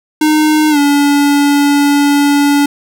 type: tone with pitch glide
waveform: square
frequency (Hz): 307 to 286.4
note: D#4 to D4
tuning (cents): -23 to -43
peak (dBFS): -8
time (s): 0.21-2.66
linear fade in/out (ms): 5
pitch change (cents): -120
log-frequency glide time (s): 0.7-0.78
effects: none